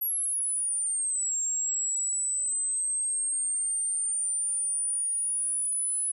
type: linear two-way sweep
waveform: sine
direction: down then up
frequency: 11500 to 7459 to 10140 Hz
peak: -26 dBFS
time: 0.01-6.12 s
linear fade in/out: 10 ms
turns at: 1.37 s
effects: none